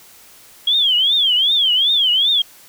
sine tone with vibrato, 3260 Hz, G#7, 33 cents flat, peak -12 dBFS, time 0.67-2.42 s, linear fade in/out 5 ms, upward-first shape triangle, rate 2.6 Hz, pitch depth 230 cents each way, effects white hiss -45 dBFS RMS until 2.68 s

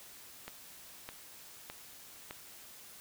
click train, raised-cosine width 0.3 ms, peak -26 dBFS, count 4, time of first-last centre 0.48-2.309 s, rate 1.64 Hz, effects white hiss -53 dBFS RMS until 3 s

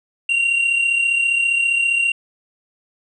triangle tone pair together, 2759 / 2794 Hz, F7 / F7, -22 / 0 cents, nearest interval unison, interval 22 cents, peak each -14 / -23 dBFS, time 0.29-2.12 s, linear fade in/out 5 ms, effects resampled to 24000 Hz

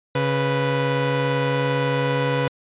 sawtooth tone pair together, 138.6 / 493.9 Hz, C#3 / B4, 0 / 0 cents, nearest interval octave + minor seventh, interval 2200 cents, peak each -18 dBFS, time 0.15-2.48 s, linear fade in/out 5 ms, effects resampled to 8000 Hz

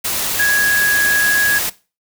sine tone in noise, 1661.2 Hz, G#6, in tune, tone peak -12 dBFS, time 0.39-1.59 s, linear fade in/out 10 ms, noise white, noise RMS -20 dBFS, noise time 0.04-1.7 s, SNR +5 dB, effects noise-tail reverb RT60 0.3 s tail -18 dB re dry

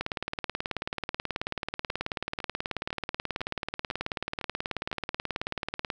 two click trains, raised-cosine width 0.3 ms, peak -14 / -20 dBFS, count 110 / 7, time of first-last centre 0.01-5.902 / 1.9-4.915 s, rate 18.5 / 1.99 Hz, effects none

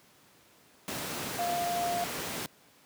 sine tone in noise, 698.5 Hz, F5, in tune, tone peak -29 dBFS, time 1.39-2.04 s, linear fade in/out 0 ms, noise pink, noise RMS -35 dBFS, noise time 0.88-2.46 s, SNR +3 dB, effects pink hiss -60 dBFS RMS until 2.85 s + high-pass 150 Hz 12 dB/octave

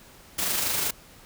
white noise with amplitude modulation, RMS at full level -25 dBFS, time 0.38-0.91 s, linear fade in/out 10 ms, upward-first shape sine, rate 25.2 Hz, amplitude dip 35%, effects pink hiss -51 dBFS RMS until 1.25 s

